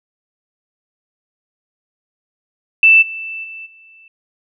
sine tone with level steps, 2653 Hz, E7, 10 cents sharp, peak -5 / -24 / -29 / -42 dBFS, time 2.83-4.08 s, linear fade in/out 2 ms, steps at 3.01 / 3.43 / 3.65 s, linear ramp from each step 20 ms, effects none

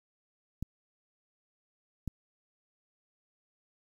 clicks, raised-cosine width 5 ms, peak -22 dBFS, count 2, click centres 0.626 / 2.077 s, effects 9-bit

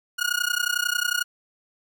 sawtooth tone with amplitude modulation, 1442 Hz, F#6, 45 cents flat, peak -15 dBFS, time 0.18-1.24 s, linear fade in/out 20 ms, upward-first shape sine, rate 31.1 Hz, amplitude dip 95%, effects none

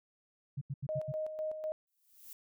sine tone bursts, 138.59 Hz, C#3, in tune, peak -34 dBFS, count 5, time 0.57-1.122 s, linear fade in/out 10 ms, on 44 ms, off 83 ms
sine tone with tremolo, 622.3 Hz, D#5, in tune, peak -33 dBFS, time 0.89-1.72 s, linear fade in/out 0 ms, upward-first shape square, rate 4 Hz, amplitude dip 55%
violet noise with exponential growth, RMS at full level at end -47 dBFS, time 1.87-2.33 s, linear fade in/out 2 ms, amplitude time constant 100 ms
effects none

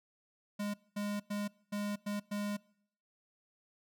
square tone bursts at uneven times, 205.5 Hz, G#3, 18 cents flat, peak -35 dBFS, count 6, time 0.59-0.74 / 0.96-1.2 / 1.3-1.48 / 1.72-1.96 / 2.06-2.2 / 2.31-2.57 s, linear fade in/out 10 ms, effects noise-tail reverb RT60 0.7 s tail -24 dB re dry

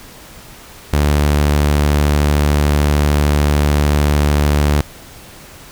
sawtooth tone, 73.42 Hz, D2, in tune, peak -7 dBFS, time 0.93-4.81 s, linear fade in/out 0 ms, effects pink hiss -38 dBFS RMS until 5.71 s

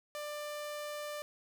sawtooth tone, 593 Hz, D5, 17 cents sharp, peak -35 dBFS, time 0.15-1.22 s, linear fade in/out 0 ms, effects none

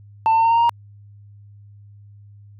sine tone with pitch steps, 890 / 898.3 / 906.6 / 915 / 923.5 / 932.1 / 940.7 Hz, A5 / A5 / A#5 / A#5 / A#5 / A#5 / A#5, +20 / +36 / -48 / -32 / -16 / 0 / +15 cents, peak -10 dBFS, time 0.26-0.694 s, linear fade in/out 0 ms, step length 62 ms, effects tanh soft clip ceiling -12 dBFS + added 102 Hz sine -42 dBFS peak until 2.59 s

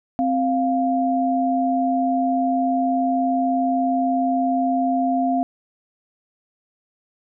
sine tone pair together, 261.8 / 698.5 Hz, C4 / F5, +1 / 0 cents, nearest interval octave + perfect fourth, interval 1699 cents, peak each -20 dBFS, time 0.19-5.43 s, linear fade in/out 0 ms, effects none

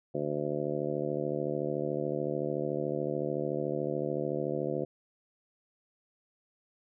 harmonic tone, 73.7 Hz, D2, 7 cents sharp, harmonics 2 / 3 / 4 / 5 / 6 / 7 / 8 / 9, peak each -38 / -41 / -38 / -35 / -41 / -35 / -41 / -41 dBFS, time 0.14-4.85 s, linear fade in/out 10 ms, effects none

